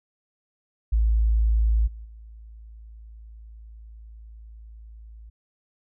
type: tone with level steps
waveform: sine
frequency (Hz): 55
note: A1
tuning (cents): 0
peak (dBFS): -17 / -36 / -41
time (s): 0.92-5.3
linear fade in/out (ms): 10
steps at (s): 1.86 / 2.04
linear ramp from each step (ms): 20
effects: none